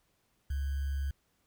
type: tone with sample-and-hold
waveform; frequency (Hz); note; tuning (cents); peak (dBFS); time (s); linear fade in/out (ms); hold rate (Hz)
sine; 69.3; C#2; 0; -30; 0.5-1.11; 5; 1575
effects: pink hiss -74 dBFS RMS until 1.46 s